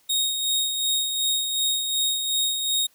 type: tone with tremolo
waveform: sawtooth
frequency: 3737 Hz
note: A#7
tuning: 4 cents sharp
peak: -17 dBFS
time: 0.09-2.87 s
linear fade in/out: 10 ms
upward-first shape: sine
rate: 2.7 Hz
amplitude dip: 45%
effects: white hiss -61 dBFS RMS until 2.94 s